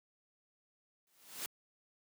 white noise with exponential growth, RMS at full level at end -38 dBFS, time 1.07-1.46 s, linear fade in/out 1 ms, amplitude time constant 83 ms, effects high-pass 150 Hz 12 dB/octave

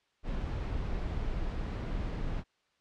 brown noise, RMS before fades -34 dBFS, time 0.23-2.44 s, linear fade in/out 50 ms, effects white hiss -73 dBFS RMS until 2.8 s + low-pass 4000 Hz 12 dB/octave

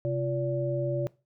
sine tone cluster, 132.1 / 347.8 / 576 Hz, C3 / F4 / D5, +17 / -7 / -34 cents, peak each -29 / -33 / -30 dBFS, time 0.05-1.07 s, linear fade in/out 0 ms, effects noise-tail reverb RT60 0.3 s tail -21 dB re dry

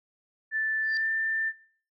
sine tone with pitch glide, 1760 to 1783.5 Hz, A6 to A6, 0 to +23 cents, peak -25 dBFS, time 0.51-1.53 s, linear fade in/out 50 ms, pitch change +23 cents, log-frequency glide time 0.84-1.08 s
sine tone with exponential growth, 4737 Hz, D8, 14 cents sharp, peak -32 dBFS, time 0.82-0.97 s, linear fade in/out 0 ms, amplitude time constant 31 ms
effects noise-tail reverb RT60 0.5 s tail -24 dB re dry

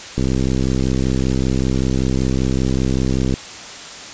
click train, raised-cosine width 3 ms, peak -6 dBFS, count 207, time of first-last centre 0.18-3.34 s, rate 65.2 Hz, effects white hiss -33 dBFS RMS until 4.13 s + resampled to 16000 Hz

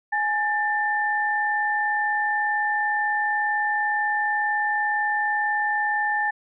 sine tone pair together, 836.9 / 1781 Hz, G#5 / A6, +13 / +21 cents, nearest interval octave + minor second, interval 1308 cents, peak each -24 / -23 dBFS, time 0.12-6.31 s, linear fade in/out 10 ms, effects none

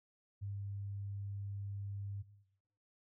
sine tone, 100 Hz, G2, 35 cents sharp, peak -39 dBFS, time 0.41-2.23 s, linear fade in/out 20 ms, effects noise-tail reverb RT60 0.8 s tail -17 dB re dry

